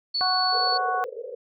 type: tone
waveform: sine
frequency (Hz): 4435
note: C#8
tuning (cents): 0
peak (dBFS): -23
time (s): 0.14-0.78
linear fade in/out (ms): 10
type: harmonic tone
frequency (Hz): 370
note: F#4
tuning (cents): 0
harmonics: 2 / 3 / 4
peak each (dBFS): -25 / -27 / -31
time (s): 0.21-1.04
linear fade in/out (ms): 0
type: band-pass noise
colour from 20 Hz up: white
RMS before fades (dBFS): -35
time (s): 0.52-1.35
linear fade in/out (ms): 10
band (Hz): 450 to 520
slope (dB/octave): 96
effects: none